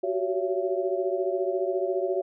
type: tone cluster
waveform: sine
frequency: 369.1 / 383.5 / 562 / 673 Hz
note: F#4 / G4 / C#5 / E5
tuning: -4 / -38 / +24 / +36 cents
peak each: -29 / -29 / -30 / -32 dBFS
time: 0.03-2.22 s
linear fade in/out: 10 ms
effects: none